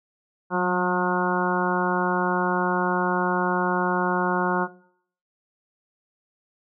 harmonic tone with a mistuned harmonic, 180 Hz, F#3, 47 cents flat, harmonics 1 / 2 / 3 / 4 / 5 / 6 / 7 / 8, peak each -26 / -27 / -30 / -31 / -27 / -29 / -33 / -29 dBFS, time 0.5-4.68 s, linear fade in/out 50 ms, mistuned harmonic 1, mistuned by +32 cents, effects noise-tail reverb RT60 0.6 s tail -18 dB re dry

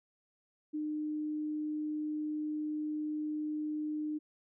sine tone, 303.8 Hz, D#4, 41 cents flat, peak -33 dBFS, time 0.73-4.19 s, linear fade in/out 20 ms, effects none

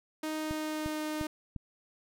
sawtooth tone with pitch glide, 311.1 to 307 Hz, D#4 to D#4, 0 to -23 cents, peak -29 dBFS, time 0.23-1.27 s, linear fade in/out 5 ms, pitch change -23 cents, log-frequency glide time 0.35-1.01 s
click train, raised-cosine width 5 ms, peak -26 dBFS, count 4, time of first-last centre 0.51-1.563 s, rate 2.85 Hz
effects none

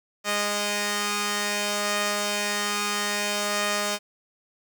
5% pulse tone pair together, 206.2 / 618 Hz, G#3 / D#5, -12 / -12 cents, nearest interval octave + perfect fifth, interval 1900 cents, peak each -16 dBFS, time 0.24-3.99 s, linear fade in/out 50 ms, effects none

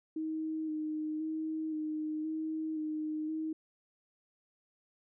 sine tone with vibrato, 312.1 Hz, D#4, 5 cents sharp, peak -33 dBFS, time 0.16-3.53 s, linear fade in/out 5 ms, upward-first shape square, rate 0.96 Hz, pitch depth 19 cents each way, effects none

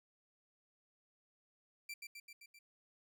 sawtooth tone with echo, 2349 Hz, D7, in tune, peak -40 dBFS, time 1.89-1.94 s, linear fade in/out 5 ms, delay 130 ms, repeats 5, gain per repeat -3 dB, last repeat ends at 2.59 s, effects none

